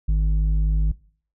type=tone with low-pass filter; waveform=square; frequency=52 Hz; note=G#1; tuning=3 cents sharp; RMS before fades=-19 dBFS; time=0.08-0.92 s; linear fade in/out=10 ms; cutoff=110 Hz; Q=7.6; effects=noise-tail reverb RT60 0.5 s tail -22 dB re dry